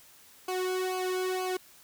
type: tone with flanger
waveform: sawtooth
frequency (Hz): 370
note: F#4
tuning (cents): 0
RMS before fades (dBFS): -31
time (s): 0.48-1.57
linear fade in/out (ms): 5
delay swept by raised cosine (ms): 0.54 to 1.64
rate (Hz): 2.1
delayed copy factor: -0.85
effects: white hiss -56 dBFS RMS until 1.83 s